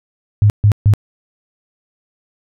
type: tone bursts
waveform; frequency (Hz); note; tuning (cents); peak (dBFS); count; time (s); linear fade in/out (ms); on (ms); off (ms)
sine; 103.83; G#2; 0; -6; 3; 0.42-0.937; 0; 79; 140
effects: none